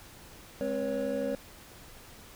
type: tone cluster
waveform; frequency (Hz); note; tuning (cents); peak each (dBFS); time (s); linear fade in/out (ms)
triangle; 208.1 / 264.9 / 484.7 / 557; G#3 / C4 / B4 / C#5; +4 / +22 / -32 / +8; -36 / -33 / -33 / -30; 0.61-1.35; 0
effects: tanh soft clip ceiling -17 dBFS + pink hiss -51 dBFS RMS until 2.35 s